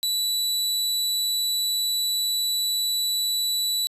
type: tone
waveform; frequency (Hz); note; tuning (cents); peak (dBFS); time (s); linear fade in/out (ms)
sawtooth; 3951; B7; 0; -19; 0.03-3.87; 0
effects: resampled to 32000 Hz